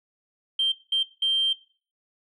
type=tone bursts at uneven times; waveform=sine; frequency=3150 Hz; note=G7; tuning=8 cents sharp; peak=-19 dBFS; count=3; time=0.59-0.72 / 0.92-1.03 / 1.22-1.53 s; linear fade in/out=5 ms; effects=noise-tail reverb RT60 0.4 s tail -17 dB re dry + tanh soft clip ceiling -15 dBFS